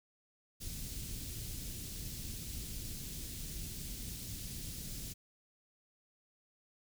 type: band-stop noise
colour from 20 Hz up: pink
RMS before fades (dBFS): -43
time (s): 0.6-5.14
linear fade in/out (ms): 20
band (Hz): 210 to 4400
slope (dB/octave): 12
effects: none